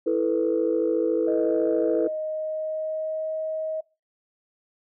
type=chord; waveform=sine; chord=E suspended fourth; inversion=none; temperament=equal; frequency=329.6 / 440 / 493.9 Hz; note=E4 / A4 / B4; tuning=0 / 0 / 0 cents; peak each=-24 dBFS; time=0.06-2.08 s; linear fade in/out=10 ms
type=tone with pitch glide; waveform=sine; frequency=622.3 to 631.4 Hz; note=D#5 to D#5; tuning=0 to +25 cents; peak=-26 dBFS; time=1.27-3.81 s; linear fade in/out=10 ms; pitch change=+25 cents; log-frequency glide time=2.21-3.34 s
effects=noise-tail reverb RT60 0.3 s tail -23 dB re dry + tanh soft clip ceiling -12 dBFS